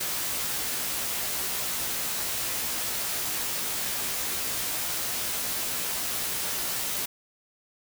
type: noise with comb filter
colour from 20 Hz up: white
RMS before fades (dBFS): -30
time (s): 0-7.06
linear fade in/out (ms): 10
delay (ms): 16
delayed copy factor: +0.65
effects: none